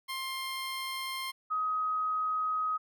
15% pulse / sine tone pair in turn, 1058 / 1260.7 Hz, C6 / D#6, +19 / +22 cents, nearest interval minor third, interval 303 cents, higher second, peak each -28 dBFS, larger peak neither, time 0.08-1.32 / 1.5-2.78 s, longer second, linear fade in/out 20 ms, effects none

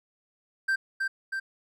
triangle tone with echo, 1568 Hz, G6, in tune, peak -21 dBFS, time 0.68-0.76 s, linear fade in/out 10 ms, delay 320 ms, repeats 2, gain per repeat -3 dB, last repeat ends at 1.4 s, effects none

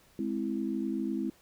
sine chord, Ab augmented, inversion none, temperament equal with one note detuned, 209.7 / 261.6 / 329.6 Hz, Ab3 / C4 / E4, +17 / 0 / 0 cents, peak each -34 dBFS, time 0.19-1.3 s, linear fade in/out 2 ms, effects pink hiss -62 dBFS RMS until 1.41 s

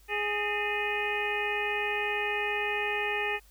harmonic tone with a mistuned harmonic, 415.3 Hz, G#4, in tune, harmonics 1 / 2 / 3 / 4 / 5 / 6 / 7, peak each -34 / -35 / -41 / -34 / -39 / -32 / -41 dBFS, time 0.08-3.4 s, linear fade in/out 50 ms, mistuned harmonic 4, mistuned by +150 cents, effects added 50 Hz sine -56 dBFS peak until 3.5 s + white hiss -62 dBFS RMS until 3.5 s

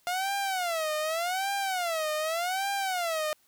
sawtooth tone with vibrato, 698.5 Hz, F5, in tune, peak -24 dBFS, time 0.07-3.33 s, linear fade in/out 0 ms, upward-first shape sine, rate 0.85 Hz, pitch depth 230 cents each way, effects white hiss -66 dBFS RMS until 3.47 s

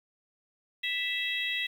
harmonic tone with a mistuned harmonic, 659.3 Hz, E5, in tune, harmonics 3 / 4 / 5 / 6, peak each -33 / -34 / -35 / -36 dBFS, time 0.83-1.67 s, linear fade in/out 10 ms, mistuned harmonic 6, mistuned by -65 cents, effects 9-bit

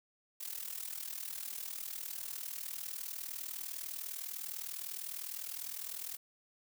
blue noise with amplitude modulation, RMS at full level -39 dBFS, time 0.4-6.17 s, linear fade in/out 10 ms, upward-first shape sine, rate 39.9 Hz, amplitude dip 80%, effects none

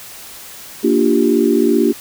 sine chord, G minor seventh, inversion first, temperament equal, 233.1 / 293.7 / 349.2 / 392 Hz, Bb3 / D4 / F4 / G4, 0 / 0 / 0 / 0 cents, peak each -16 dBFS, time 0.83-1.93 s, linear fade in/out 20 ms, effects white hiss -35 dBFS RMS until 2 s

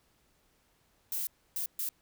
violet noise bursts at uneven times, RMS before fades -34 dBFS, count 3, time 1.12-1.27 / 1.56-1.66 / 1.79-1.89 s, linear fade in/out 2 ms, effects pink hiss -70 dBFS RMS until 2.01 s

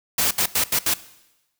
white noise bursts at uneven times, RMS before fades -20 dBFS, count 5, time 0.18-0.31 / 0.38-0.46 / 0.55-0.64 / 0.72-0.79 / 0.86-0.94 s, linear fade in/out 5 ms, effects noise-tail reverb RT60 1.0 s tail -18 dB re dry

